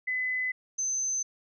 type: tone pair in turn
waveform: sine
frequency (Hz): 2015 / 6172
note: B6 / G8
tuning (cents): +34 / -28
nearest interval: octave + perfect fifth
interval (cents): 1938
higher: second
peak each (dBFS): -27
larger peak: neither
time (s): 0.07-0.52 / 0.78-1.23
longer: neither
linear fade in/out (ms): 10
effects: none